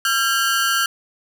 sawtooth ring-modulated tone, 1484 Hz, F#6, 5 cents sharp, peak -10 dBFS, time 0.05-0.86 s, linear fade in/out 2 ms, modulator 117 Hz, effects none

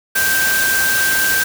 sine tone in noise, 1569 Hz, G6, 1 cent sharp, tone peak -15 dBFS, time 0.15-1.44 s, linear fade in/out 10 ms, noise white, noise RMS -19 dBFS, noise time 0.15-1.44 s, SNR +1 dB, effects none

